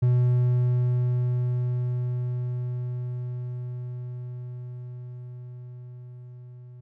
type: tone with level ramp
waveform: triangle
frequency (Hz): 123.6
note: B2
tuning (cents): +2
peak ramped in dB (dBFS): -15 to -40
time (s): 0.02-6.81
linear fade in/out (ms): 10
effects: none